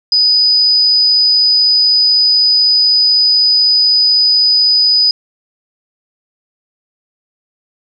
sine tone, 4978 Hz, D#8, in tune, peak -7 dBFS, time 0.12-5.11 s, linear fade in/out 2 ms, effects none

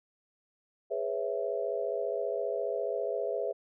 sine chord, C# minor seventh, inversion second, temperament equal with one note detuned, 415.3 / 499.6 / 554.4 / 659.3 Hz, G#4 / B4 / C#5 / E5, 0 / +20 / 0 / 0 cents, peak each -35 / -35 / -36 / -35 dBFS, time 0.9-3.53 s, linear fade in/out 20 ms, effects none

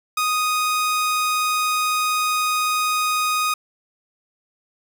sawtooth tone, 1244.5 Hz, D#6, in tune, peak -15 dBFS, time 0.17-3.54 s, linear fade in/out 5 ms, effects none

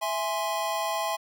square chord, E augmented, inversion none, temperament equal, 659.3 / 830.6 / 1046.5 Hz, E5 / G#5 / B#5, 0 / 0 / 0 cents, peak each -32 dBFS, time 0.01-1.17 s, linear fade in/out 20 ms, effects none

